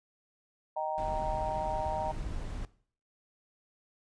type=chord; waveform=sine; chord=Eb major; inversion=none; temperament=just; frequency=622.3 / 777.8 / 933.4 Hz; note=Eb5 / G5 / Bb5; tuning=0 / -14 / +2 cents; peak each=-35 dBFS; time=0.76-2.12 s; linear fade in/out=10 ms
type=noise; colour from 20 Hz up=brown; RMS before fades=-38 dBFS; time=0.98-2.65 s; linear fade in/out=0 ms
effects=noise-tail reverb RT60 0.5 s tail -18 dB re dry + resampled to 22050 Hz